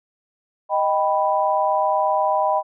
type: chord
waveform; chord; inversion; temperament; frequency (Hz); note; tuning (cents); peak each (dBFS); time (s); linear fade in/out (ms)
sine; Eb augmented; none; equal; 622.3 / 784 / 987.8; Eb5 / G5 / B5; 0 / 0 / 0; -21; 0.69-2.63; 50
effects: none